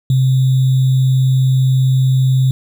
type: tone with sample-and-hold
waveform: sine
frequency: 130.81 Hz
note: C3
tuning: in tune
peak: -9 dBFS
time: 0.1-2.51 s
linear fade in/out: 2 ms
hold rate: 3675 Hz
effects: none